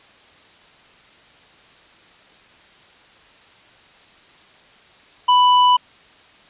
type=tone; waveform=square; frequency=992 Hz; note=B5; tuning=7 cents sharp; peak=-11 dBFS; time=5.28-5.77 s; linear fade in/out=10 ms; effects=white hiss -49 dBFS RMS until 6.49 s + resampled to 8000 Hz